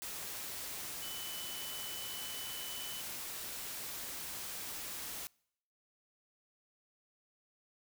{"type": "tone in noise", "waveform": "sine", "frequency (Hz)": 3000, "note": "F#7", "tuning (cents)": 23, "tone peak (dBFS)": -46, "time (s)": [1.02, 3.01], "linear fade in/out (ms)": 0, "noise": "white", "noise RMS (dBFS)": -43, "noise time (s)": [0.02, 5.27], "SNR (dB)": -6, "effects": ["noise-tail reverb RT60 0.7 s tail -26 dB re dry"]}